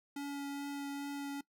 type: tone with vibrato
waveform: square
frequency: 282.5 Hz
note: C#4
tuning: 33 cents sharp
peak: -39 dBFS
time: 0.16-1.41 s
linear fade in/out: 5 ms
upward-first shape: triangle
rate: 2.4 Hz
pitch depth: 10 cents each way
effects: noise-tail reverb RT60 0.1 s tail -20 dB re dry